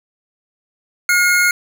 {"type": "tone pair together", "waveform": "square", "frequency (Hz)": [1431, 2154], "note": ["F6", "C7"], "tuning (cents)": [42, 50], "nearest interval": "perfect fifth", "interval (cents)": 708, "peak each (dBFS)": -15, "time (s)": [1.09, 1.51], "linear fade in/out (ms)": 2, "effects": []}